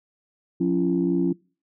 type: tone cluster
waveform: sine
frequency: 178.8 / 276.4 / 340 Hz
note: F3 / C#4 / F4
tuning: +41 / -5 / -46 cents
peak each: -23 dBFS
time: 0.6-1.33 s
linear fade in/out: 10 ms
effects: noise-tail reverb RT60 0.4 s tail -26 dB re dry + tanh soft clip ceiling -11 dBFS